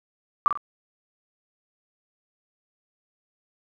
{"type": "tone with echo", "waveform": "sine", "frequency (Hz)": 1174.7, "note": "D6", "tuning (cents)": 0, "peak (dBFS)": -13, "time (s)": [0.46, 0.48], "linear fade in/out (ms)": 0, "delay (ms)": 47, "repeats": 2, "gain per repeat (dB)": -8, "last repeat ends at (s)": 0.574, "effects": []}